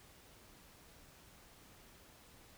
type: silence
effects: pink hiss -61 dBFS RMS until 2.57 s